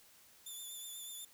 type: tone with vibrato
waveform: 10% pulse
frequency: 3517 Hz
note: A7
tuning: 1 cent flat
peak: -38 dBFS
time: 0.46-1.25 s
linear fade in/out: 5 ms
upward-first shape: triangle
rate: 8.2 Hz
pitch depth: 40 cents each way
effects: white hiss -63 dBFS RMS until 1.33 s